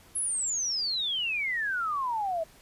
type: exponential sweep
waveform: sine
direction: down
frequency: 11050 to 631 Hz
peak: -27 dBFS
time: 0.15-2.44 s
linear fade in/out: 10 ms
effects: pink hiss -56 dBFS RMS until 2.61 s + resampled to 32000 Hz